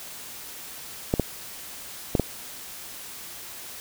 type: clicks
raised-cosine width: 2 ms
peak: -7 dBFS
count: 4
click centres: 1.139 / 1.197 / 2.152 / 2.197 s
effects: white hiss -40 dBFS RMS until 3.8 s